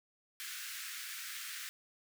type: high-pass noise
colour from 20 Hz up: pink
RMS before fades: -44 dBFS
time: 0.4-1.69 s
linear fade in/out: 0 ms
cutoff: 1400 Hz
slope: 48 dB/octave
effects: none